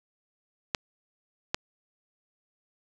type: clicks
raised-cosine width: 0.2 ms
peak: -8 dBFS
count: 2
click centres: 0.748 / 1.545 s
effects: none